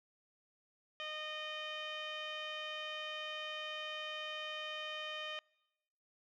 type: tone with low-pass filter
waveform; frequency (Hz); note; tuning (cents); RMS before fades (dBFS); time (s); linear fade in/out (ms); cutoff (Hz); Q
15% pulse; 614; D#5; -23; -43; 1-5.39; 0; 3400; 9.9
effects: noise-tail reverb RT60 1.0 s tail -26 dB re dry